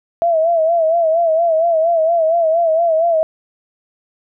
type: tone with vibrato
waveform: sine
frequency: 659.3 Hz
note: E5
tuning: in tune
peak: -11 dBFS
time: 0.22-3.23 s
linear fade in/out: 0 ms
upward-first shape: sine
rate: 4.3 Hz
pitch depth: 76 cents each way
effects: none